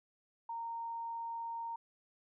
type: tone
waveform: sine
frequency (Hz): 924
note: A#5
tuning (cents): -16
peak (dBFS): -38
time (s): 0.49-1.76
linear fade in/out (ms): 5
effects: none